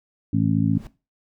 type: harmonic tone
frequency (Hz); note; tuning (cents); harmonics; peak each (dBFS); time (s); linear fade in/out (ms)
54.4; A1; -19; 2 / 3 / 4 / 5; -23 / -23 / -23 / -23; 0.33-0.78; 5
type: noise with exponential growth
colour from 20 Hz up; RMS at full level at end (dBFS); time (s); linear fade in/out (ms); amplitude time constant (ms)
brown; -34; 0.6-0.87; 1; 58
effects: noise-tail reverb RT60 0.3 s tail -17 dB re dry